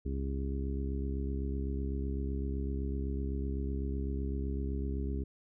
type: harmonic tone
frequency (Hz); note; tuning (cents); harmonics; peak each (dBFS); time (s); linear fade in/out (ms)
67.9; C#2; -35; 1 / 2 / 3 / 4 / 5 / 6; -33 / -43 / -42 / -42 / -46 / -44; 0.05-5.24; 10
effects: none